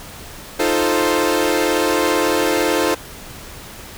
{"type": "chord", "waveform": "sawtooth", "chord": "F dominant seventh", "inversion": "third", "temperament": "equal", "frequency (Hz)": [311.1, 349.2, 440, 523.3], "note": ["Eb4", "F4", "A4", "C5"], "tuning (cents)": [0, 0, 0, 0], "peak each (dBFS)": -17, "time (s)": [0.59, 2.95], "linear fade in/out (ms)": 10, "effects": ["pink hiss -36 dBFS RMS until 3.97 s"]}